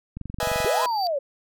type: click train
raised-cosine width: 5 ms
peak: -21 dBFS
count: 12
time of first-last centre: 0.17-0.646 s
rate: 23.1 Hz
type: chord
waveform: sawtooth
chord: E major seventh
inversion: second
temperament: equal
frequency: 493.9 / 622.3 / 659.3 / 830.6 Hz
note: B4 / D#5 / E5 / G#5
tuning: 0 / 0 / 0 / 0 cents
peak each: -25 dBFS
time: 0.4-0.86 s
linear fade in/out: 2 ms
type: tone with exponential growth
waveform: triangle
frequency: 4633 Hz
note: D8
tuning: 24 cents flat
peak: -25 dBFS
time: 0.42-1.07 s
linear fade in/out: 0 ms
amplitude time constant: 140 ms
type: linear two-way sweep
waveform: sine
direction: up then down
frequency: 349.2 to 1038 to 530 Hz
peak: -22 dBFS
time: 0.65-1.19 s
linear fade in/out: 10 ms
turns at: 0.83 s
effects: none